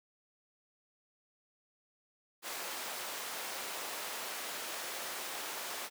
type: high-pass noise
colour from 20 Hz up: pink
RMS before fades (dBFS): -41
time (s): 2.42-5.9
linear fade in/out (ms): 50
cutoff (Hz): 570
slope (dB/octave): 12
effects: none